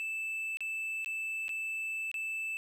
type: tone with dropouts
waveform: triangle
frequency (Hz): 2637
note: E7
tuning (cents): 0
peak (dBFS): -32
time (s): 0-2.57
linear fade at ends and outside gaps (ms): 0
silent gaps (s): 0.571-0.606 / 1.046-1.06 / 1.482-1.492 / 2.115-2.142
effects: none